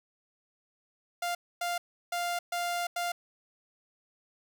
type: tone bursts at uneven times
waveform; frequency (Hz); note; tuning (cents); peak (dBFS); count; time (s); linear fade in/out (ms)
sawtooth; 698.5; F5; 0; -26; 5; 1.22-1.35 / 1.61-1.78 / 2.12-2.39 / 2.52-2.87 / 2.96-3.12; 5
effects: none